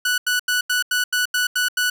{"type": "tone bursts", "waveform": "sawtooth", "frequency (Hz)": 1480, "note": "F#6", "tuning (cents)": 0, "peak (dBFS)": -14, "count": 9, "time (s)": [0.05, 1.9], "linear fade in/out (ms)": 5, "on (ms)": 130, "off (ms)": 85, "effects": []}